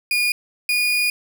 35% pulse tone pair in turn, 2440 / 2449 Hz, D#7 / D#7, -34 / -28 cents, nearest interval unison, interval 6 cents, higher second, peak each -15 dBFS, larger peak neither, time 0.11-0.32 / 0.69-1.1 s, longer second, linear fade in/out 2 ms, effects none

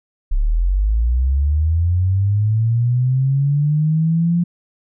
sine linear sweep, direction up, 32.7 to 174.61 Hz, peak -13 dBFS, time 0.31-4.44 s, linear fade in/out 10 ms, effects none

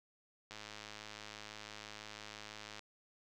click train, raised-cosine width 0.2 ms, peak -30 dBFS, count 243, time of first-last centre 0.51-2.793 s, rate 106 Hz, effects none

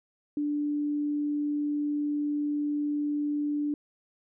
sine tone, 293.7 Hz, D4, in tune, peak -26 dBFS, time 0.37-3.74 s, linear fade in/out 2 ms, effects none

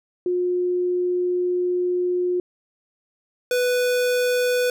sine / square tone pair in turn, 358.5 / 495 Hz, F4 / B4, +45 / +4 cents, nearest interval tritone, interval 559 cents, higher second, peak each -19 dBFS, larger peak neither, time 0.26-2.4 / 3.51-4.7 s, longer first, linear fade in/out 2 ms, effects none

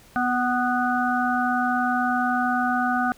harmonic tone with a mistuned harmonic, 246.9 Hz, B3, in tune, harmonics 1 / 3 / 5 / 6, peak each -25 / -24 / -28 / -26 dBFS, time 0.16-3.12 s, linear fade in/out 0 ms, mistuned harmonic 3, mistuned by +17 cents, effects pink hiss -52 dBFS RMS until 3.17 s

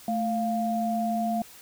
sine tone pair together, 220 / 698 Hz, A3 / F5, 0 / -1 cents, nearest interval octave + minor sixth, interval 1999 cents, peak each -27 dBFS, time 0.08-1.42 s, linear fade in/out 2 ms, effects white hiss -49 dBFS RMS until 1.61 s

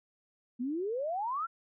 sine exponential sweep, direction up, 233.3 to 1398 Hz, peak -31 dBFS, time 0.59-1.47 s, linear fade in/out 20 ms, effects none

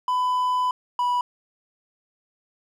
triangle tone pair in turn, 1001 / 981.5 Hz, B5 / B5, +23 / -11 cents, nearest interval unison, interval 34 cents, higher first, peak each -18 dBFS, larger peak neither, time 0.08-0.71 / 0.99-1.21 s, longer first, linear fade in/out 2 ms, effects none

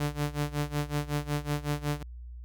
sawtooth tone with tremolo, 146.83 Hz, D3, in tune, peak -22 dBFS, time 0-2.03 s, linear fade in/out 5 ms, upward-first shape sine, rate 5.4 Hz, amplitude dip 90%, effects added 60 Hz sine -40 dBFS peak until 2.44 s

